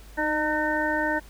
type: harmonic tone with a mistuned harmonic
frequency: 303.8 Hz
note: D#4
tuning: 41 cents flat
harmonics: 1 / 2 / 3 / 5 / 6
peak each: -29 / -29 / -29 / -29 / -29 dBFS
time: 0.17-1.2 s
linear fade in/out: 20 ms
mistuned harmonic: 1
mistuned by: +28 cents
effects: added 50 Hz sine -44 dBFS peak until 1.29 s + pink hiss -52 dBFS RMS until 1.29 s